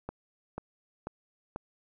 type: click train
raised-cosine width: 1 ms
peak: -22 dBFS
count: 4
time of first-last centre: 0.09-1.561 s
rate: 2.04 Hz
effects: none